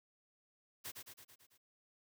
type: noise with echo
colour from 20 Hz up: white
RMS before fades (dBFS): -45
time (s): 0.84-0.92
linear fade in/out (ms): 20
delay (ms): 110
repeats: 6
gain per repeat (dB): -4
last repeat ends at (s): 1.58
effects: none